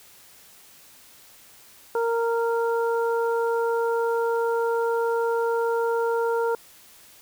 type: harmonic tone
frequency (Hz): 463.3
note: A#4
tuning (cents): -11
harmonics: 1 / 2 / 3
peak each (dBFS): -22 / -28 / -32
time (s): 1.95-6.55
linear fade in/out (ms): 2
effects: white hiss -51 dBFS RMS until 7.21 s